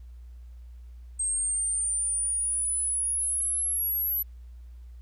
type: exponential sweep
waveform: sine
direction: up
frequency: 8372 to 11840 Hz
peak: -25 dBFS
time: 1.19-4.23 s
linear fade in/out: 10 ms
effects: added 60 Hz sine -42 dBFS peak until 5.01 s + pink hiss -70 dBFS RMS until 5.01 s